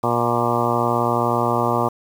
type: harmonic tone with a mistuned harmonic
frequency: 119.2 Hz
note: A#2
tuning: 39 cents sharp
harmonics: 1 / 2 / 3 / 4 / 5 / 6 / 7 / 8 / 9 / 10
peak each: -26 / -26 / -26 / -26 / -26 / -26 / -26 / -26 / -26 / -26 dBFS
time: 0.03-1.89 s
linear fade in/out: 10 ms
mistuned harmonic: 10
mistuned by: -17 cents
effects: 7-bit